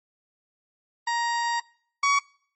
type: tone pair in turn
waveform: 30% pulse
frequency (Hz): 940 / 1126.3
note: A#5 / C#6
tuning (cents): +14 / +27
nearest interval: minor third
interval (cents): 313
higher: second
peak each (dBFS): -21 / -16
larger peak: second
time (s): 1.07-1.6 / 2.03-2.19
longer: first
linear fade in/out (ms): 5
effects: noise-tail reverb RT60 0.6 s tail -25 dB re dry + MP3 32 kbps